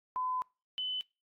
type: tone pair in turn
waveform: sine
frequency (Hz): 1013 / 3018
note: B5 / F#7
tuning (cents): +44 / +34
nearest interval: octave + perfect fifth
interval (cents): 1890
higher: second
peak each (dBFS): -31 / -32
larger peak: first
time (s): 0.16-0.42 / 0.78-1.01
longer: first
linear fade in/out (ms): 0
effects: noise-tail reverb RT60 0.3 s tail -25 dB re dry + AAC 64 kbps